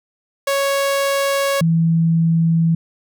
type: tone pair in turn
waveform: sawtooth / sine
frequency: 554.4 / 164.82 Hz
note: C#5 / E3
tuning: 0 / 0 cents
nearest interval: octave + major sixth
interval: 2100 cents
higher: first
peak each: -12 dBFS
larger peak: neither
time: 0.47-1.61 / 1.61-2.75 s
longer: neither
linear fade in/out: 5 ms
effects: none